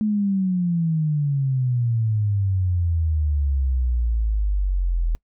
sine exponential sweep, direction down, 216.6 to 40.51 Hz, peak -18 dBFS, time 0.01-5.15 s, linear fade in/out 0 ms, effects noise-tail reverb RT60 0.1 s tail -25 dB re dry

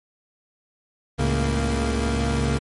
25% pulse tone cluster, 69.1 / 109.7 / 138.7 / 231.9 Hz, C#2 / A2 / C#3 / A#3, -5 / -5 / +1 / -9 cents, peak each -19 / -27 / -24 / -22 dBFS, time 1.18-2.59 s, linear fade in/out 20 ms, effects MP3 48 kbps

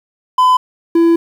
triangle tone pair in turn, 1011 / 334.9 Hz, B5 / E4, +40 / +27 cents, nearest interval octave + perfect fifth, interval 1913 cents, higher first, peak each -5 dBFS, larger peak neither, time 0.38-0.57 / 0.95-1.16 s, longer second, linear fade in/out 5 ms, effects 7-bit

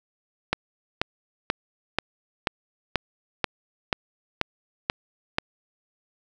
click train, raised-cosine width 0.3 ms, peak -5 dBFS, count 11, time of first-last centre 0.53-5.384 s, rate 2.06 Hz, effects none

